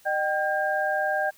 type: tone cluster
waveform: sine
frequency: 611 / 774 / 1608 Hz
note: D#5 / G5 / G6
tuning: -32 / -22 / +44 cents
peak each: -27 dBFS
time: 0.05-1.31 s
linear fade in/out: 20 ms
effects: white hiss -56 dBFS RMS until 1.37 s